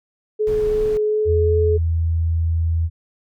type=tone with vibrato; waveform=sine; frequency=426.7 Hz; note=G#4; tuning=47 cents sharp; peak=-16 dBFS; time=0.39-1.78 s; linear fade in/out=20 ms; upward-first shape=triangle; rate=2.7 Hz; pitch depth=10 cents each way
type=noise; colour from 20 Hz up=brown; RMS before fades=-29 dBFS; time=0.47-0.97 s; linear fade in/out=0 ms
type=tone; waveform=sine; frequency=82.41 Hz; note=E2; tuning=in tune; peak=-16 dBFS; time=1.25-2.9 s; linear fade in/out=50 ms
effects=none